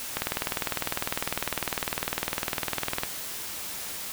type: click train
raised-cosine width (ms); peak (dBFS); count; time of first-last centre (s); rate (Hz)
0.3; -10; 58; 0.17-3.034; 19.9
effects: white hiss -36 dBFS RMS until 4.12 s